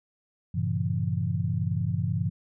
sine chord, G diminished seventh, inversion none, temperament equal with one note detuned, 98 / 116.54 / 138.59 / 168.47 Hz, G2 / Bb2 / Db3 / Fb3, 0 / 0 / 0 / +38 cents, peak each -29 / -31 / -31 / -30 dBFS, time 0.54-2.3 s, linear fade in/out 10 ms, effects none

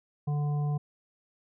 harmonic tone, 146.83 Hz, D3, in tune, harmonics 1 / 3 / 5 / 7, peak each -26 / -44 / -42 / -49 dBFS, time 0.27-0.78 s, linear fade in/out 10 ms, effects none

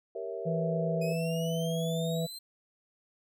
sine chord, G diminished seventh, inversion none, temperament equal, 392 / 466.2 / 554.4 / 659.3 Hz, G4 / Bb4 / Db5 / Fb5, 0 / 0 / 0 / 0 cents, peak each -40 / -38 / -43 / -40 dBFS, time 0.15-1.13 s, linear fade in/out 5 ms
harmonic tone, 164.81 Hz, E3, in tune, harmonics 1 / 3 / 4, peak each -30 / -35 / -36 dBFS, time 0.45-2.27 s, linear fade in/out 20 ms
sawtooth exponential sweep, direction up, 2489 to 4161 Hz, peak -38 dBFS, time 1.01-2.39 s, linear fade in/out 10 ms
effects none

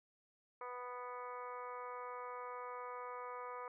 harmonic tone, 247.1 Hz, B3, 1 cent sharp, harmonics 2 / 3 / 4 / 5 / 6 / 7 / 8 / 9, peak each -49 / -56 / -48 / -49 / -61 / -63 / -63 / -60 dBFS, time 0.61-3.68 s, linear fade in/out 2 ms, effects none

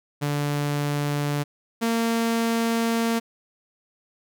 sawtooth tone pair in turn, 145.4 / 229.5 Hz, D3 / A#3, -17 / -27 cents, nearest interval minor sixth, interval 790 cents, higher second, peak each -19 / -17 dBFS, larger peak second, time 0.21-1.44 / 1.81-3.2 s, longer second, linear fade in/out 20 ms, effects none

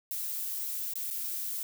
violet noise with dropouts, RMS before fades -35 dBFS, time 0.11-1.63 s, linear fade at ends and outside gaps 1 ms, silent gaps 0.936-0.955 / 1.103-1.109 s, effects none

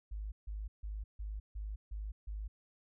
sine tone bursts, 51.8 Hz, G#1, 4 cents flat, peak -38 dBFS, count 7, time 0.11-2.48 s, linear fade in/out 10 ms, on 210 ms, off 150 ms, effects none

